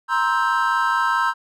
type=chord; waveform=triangle; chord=C dominant seventh; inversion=third; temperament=just; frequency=941.9 / 1046.5 / 1308.1 / 1569.8 Hz; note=Bb5 / C6 / E6 / G6; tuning=+18 / 0 / -14 / +2 cents; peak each=-21 dBFS; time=0.08-1.34 s; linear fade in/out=50 ms; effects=none